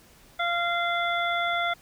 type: harmonic tone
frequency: 691 Hz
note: F5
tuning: 19 cents flat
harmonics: 1 / 2 / 3 / 5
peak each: -28 / -28 / -30 / -33 dBFS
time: 0.39-1.74 s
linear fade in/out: 10 ms
effects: pink hiss -55 dBFS RMS until 1.81 s